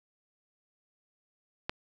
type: click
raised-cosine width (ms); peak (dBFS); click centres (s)
0.3; -15; 1.695
effects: none